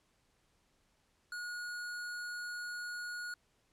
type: tone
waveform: square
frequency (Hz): 1446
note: F#6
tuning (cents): -40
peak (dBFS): -40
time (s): 1.32-3.34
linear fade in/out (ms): 2
effects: pink hiss -74 dBFS RMS until 3.72 s + low-pass 10000 Hz 12 dB/octave